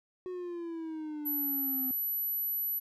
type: exponential sweep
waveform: triangle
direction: down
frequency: 368.8 to 255.1 Hz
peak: -34 dBFS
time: 0.26-1.91 s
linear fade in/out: 0 ms
type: tone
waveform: sine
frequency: 11840 Hz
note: F#9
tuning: in tune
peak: -30 dBFS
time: 1.25-2.8 s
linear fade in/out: 20 ms
effects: none